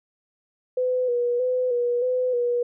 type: tone with vibrato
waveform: sine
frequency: 493.9 Hz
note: B4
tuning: in tune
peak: -20 dBFS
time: 0.77-2.63 s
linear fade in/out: 5 ms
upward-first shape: square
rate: 1.6 Hz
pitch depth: 38 cents each way
effects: none